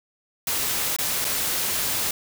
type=noise with dropouts; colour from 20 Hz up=white; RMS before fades=-25 dBFS; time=0.47-2.11 s; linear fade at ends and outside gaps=2 ms; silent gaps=0.964-0.986 / 1.245-1.25 s; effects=none